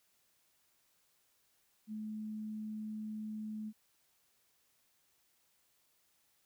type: tone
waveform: sine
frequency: 215.1 Hz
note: A3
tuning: 39 cents flat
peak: -39 dBFS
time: 1.87-3.73 s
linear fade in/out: 50 ms
effects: white hiss -74 dBFS RMS until 6.45 s